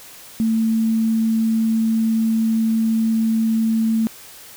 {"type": "tone", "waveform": "sine", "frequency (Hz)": 223.5, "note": "A3", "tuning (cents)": 27, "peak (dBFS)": -15, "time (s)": [0.4, 4.07], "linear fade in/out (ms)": 0, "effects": ["white hiss -41 dBFS RMS until 4.56 s"]}